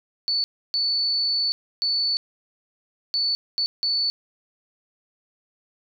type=tone bursts at uneven times; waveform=sine; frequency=4473 Hz; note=C#8; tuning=15 cents sharp; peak=-20 dBFS; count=6; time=0.28-0.44 / 0.74-1.52 / 1.82-2.17 / 3.14-3.35 / 3.58-3.66 / 3.83-4.1 s; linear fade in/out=0 ms; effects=none